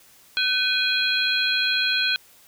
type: harmonic tone with a mistuned harmonic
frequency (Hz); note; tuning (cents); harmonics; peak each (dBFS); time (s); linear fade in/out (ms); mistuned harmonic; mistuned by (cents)
826; G#5; -10; 2 / 3 / 4 / 5; -25 / -25 / -25 / -25; 0.37-2.16; 0; 2; -150
effects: white hiss -53 dBFS RMS until 2.47 s